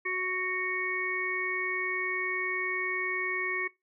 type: harmonic tone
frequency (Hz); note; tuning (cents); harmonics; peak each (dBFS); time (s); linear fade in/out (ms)
370; F#4; 0; 1 / 3 / 5 / 6; -36 / -38 / -34 / -32; 0.05-3.68; 10
effects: noise-tail reverb RT60 0.2 s tail -20 dB re dry